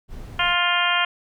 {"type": "noise", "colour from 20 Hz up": "brown", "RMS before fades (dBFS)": -36, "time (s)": [0.08, 0.56], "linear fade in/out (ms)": 50}
{"type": "harmonic tone", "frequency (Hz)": 351.2, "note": "F4", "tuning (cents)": 10, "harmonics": [2, 3, 4, 5, 6, 7, 8, 9], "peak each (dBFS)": [-27, -25, -24, -27, -28, -27, -26, -26], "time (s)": [0.39, 1.05], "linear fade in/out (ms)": 5}
{"effects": []}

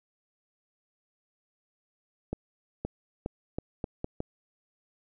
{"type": "accelerating click train", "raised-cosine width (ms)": 2, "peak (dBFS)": -18, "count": 7, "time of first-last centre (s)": [2.33, 4.204], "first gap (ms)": 520, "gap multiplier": 0.79, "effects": []}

